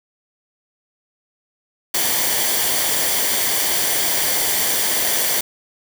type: noise with comb filter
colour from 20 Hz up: white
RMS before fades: -19 dBFS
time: 1.94-5.41 s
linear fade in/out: 5 ms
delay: 0.76 ms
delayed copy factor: -0.5
effects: none